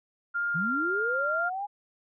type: tone with vibrato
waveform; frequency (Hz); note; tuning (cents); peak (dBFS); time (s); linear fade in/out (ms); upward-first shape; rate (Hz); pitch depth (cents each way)
sine; 1396.9; F6; 0; -26; 0.34-1.5; 20; sine; 1.8; 13
type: linear sweep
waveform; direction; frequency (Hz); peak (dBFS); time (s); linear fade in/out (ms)
sine; up; 146.83 to 830.6; -30; 0.54-1.67; 20
effects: none